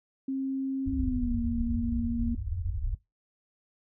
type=tone with pitch glide; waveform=sine; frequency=267.9 to 234.6 Hz; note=C4 to A#3; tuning=+41 to +11 cents; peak=-28 dBFS; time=0.28-2.35 s; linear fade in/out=5 ms; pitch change=-230 cents; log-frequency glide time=0.93-1.38 s
type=low-pass noise; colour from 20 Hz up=white; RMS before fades=-32 dBFS; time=0.86-2.95 s; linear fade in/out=5 ms; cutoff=100 Hz; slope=96 dB/octave
effects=noise-tail reverb RT60 0.2 s tail -20 dB re dry